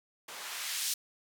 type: noise with band-pass filter sweep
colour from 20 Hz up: blue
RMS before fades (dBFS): -37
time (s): 0.28-0.94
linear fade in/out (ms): 5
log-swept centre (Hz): 570 to 5000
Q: 0.74
effects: none